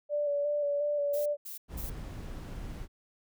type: tone with vibrato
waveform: sine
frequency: 581 Hz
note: D5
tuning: 19 cents flat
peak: -27 dBFS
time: 0.09-1.37 s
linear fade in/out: 50 ms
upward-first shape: square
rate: 2.8 Hz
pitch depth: 20 cents each way
type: noise bursts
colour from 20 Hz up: violet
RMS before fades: -42 dBFS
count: 3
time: 1.13-1.9 s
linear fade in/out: 10 ms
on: 130 ms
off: 190 ms
type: noise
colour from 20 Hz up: brown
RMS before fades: -40 dBFS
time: 1.68-2.88 s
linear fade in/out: 50 ms
effects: none